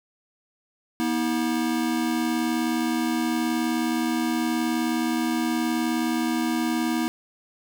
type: tone pair together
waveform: square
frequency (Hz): 240.9 / 320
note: B3 / D#4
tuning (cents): -43 / +49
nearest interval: perfect fourth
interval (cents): 492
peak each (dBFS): -26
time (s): 1-7.08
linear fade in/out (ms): 0
effects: none